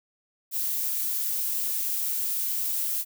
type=noise; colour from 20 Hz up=violet; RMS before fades=-28 dBFS; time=0.51-3.05 s; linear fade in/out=50 ms; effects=none